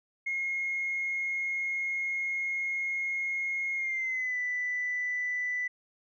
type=tone with pitch glide; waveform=sine; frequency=2153 to 1985.7 Hz; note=C7 to B6; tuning=+49 to +9 cents; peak=-28 dBFS; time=0.26-5.68 s; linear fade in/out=10 ms; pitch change=-140 cents; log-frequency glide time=3.75-4.38 s; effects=tanh soft clip ceiling -24 dBFS